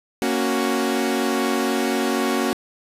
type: chord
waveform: sawtooth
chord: F# major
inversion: first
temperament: equal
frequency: 233.1 / 277.2 / 370 Hz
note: A#3 / C#4 / F#4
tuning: 0 / 0 / 0 cents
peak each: -20 dBFS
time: 0.22-2.53 s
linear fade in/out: 0 ms
effects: resampled to 32000 Hz + 8-bit